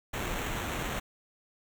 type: noise with sample-and-hold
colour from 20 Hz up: pink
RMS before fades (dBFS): -34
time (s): 0.13-1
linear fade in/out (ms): 10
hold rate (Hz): 4900
effects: none